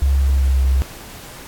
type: tone with pitch glide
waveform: sine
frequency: 68.4 to 66.07 Hz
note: C#2 to C2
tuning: -23 to +17 cents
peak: -12 dBFS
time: 0.02-0.82 s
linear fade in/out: 0 ms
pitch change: -60 cents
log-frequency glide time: 0.2-0.58 s
effects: pink hiss -37 dBFS RMS until 1.47 s + AAC 64 kbps